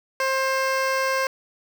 15% pulse tone with notch filter, 530 Hz, C5, 22 cents sharp, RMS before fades -23 dBFS, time 0.2-1.27 s, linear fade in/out 2 ms, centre 11000 Hz, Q 0.95, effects none

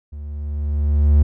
triangle tone with level ramp, 73.42 Hz, D2, in tune, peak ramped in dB -28 to -6 dBFS, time 0.12-1.23 s, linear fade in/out 10 ms, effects none

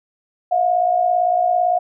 sine tone pair together, 659.3 / 717.1 Hz, E5 / F5, 0 / +46 cents, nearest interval minor second, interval 146 cents, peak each -20 / -15 dBFS, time 0.51-1.79 s, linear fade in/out 10 ms, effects none

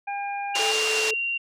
harmonic tone, 805 Hz, G5, 46 cents sharp, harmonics 1 / 2 / 3, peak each -28 / -39 / -35 dBFS, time 0.07-0.72 s, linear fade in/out 10 ms
sine tone with pitch glide, 2794 to 2762 Hz, F7 to F7, 0 to -20 cents, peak -24 dBFS, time 0.54-1.38 s, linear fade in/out 10 ms, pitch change -20 cents, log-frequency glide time 0.7-1 s
white band-pass noise, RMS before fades -28 dBFS, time 0.55-1.11 s, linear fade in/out 5 ms, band 380 to 7000 Hz, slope 24 dB/octave
sine tone, 437.3 Hz, A4, 11 cents flat, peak -28 dBFS, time 0.59-1.14 s, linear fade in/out 5 ms
effects none

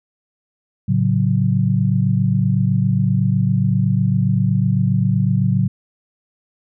sine chord, F# minor, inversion first, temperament just, 111 / 138.75 / 185 Hz, A2 / C#3 / F#3, +16 / +2 / 0 cents, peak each -18 dBFS, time 0.88-5.68 s, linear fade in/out 10 ms, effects none

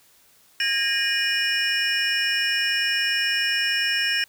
triangle tone cluster, 1627 / 1854 / 2446 / 2903 / 5370 Hz, G#6 / A#6 / D#7 / F#7 / E8, -36 / -10 / -30 / -34 / +31 cents, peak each -25 dBFS, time 0.6-4.24 s, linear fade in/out 2 ms, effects tanh soft clip ceiling -11 dBFS + white hiss -57 dBFS RMS until 4.28 s

